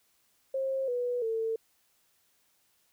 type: tone with pitch steps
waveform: sine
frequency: 534 / 489.7 / 449 Hz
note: C5 / B4 / A4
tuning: +35 / -15 / +35 cents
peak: -28 dBFS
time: 0.54-1.56 s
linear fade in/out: 5 ms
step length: 340 ms
effects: white hiss -70 dBFS RMS until 2.92 s